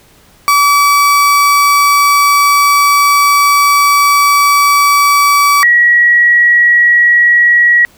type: tone pair in turn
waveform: 35% pulse / sine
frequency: 1147 / 1915.1 Hz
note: D6 / A#6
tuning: -41 / +46 cents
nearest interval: major sixth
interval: 887 cents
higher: second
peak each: -4 dBFS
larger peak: neither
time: 0.48-5.63 / 5.63-7.85 s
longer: first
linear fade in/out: 0 ms
effects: pink hiss -45 dBFS RMS until 7.97 s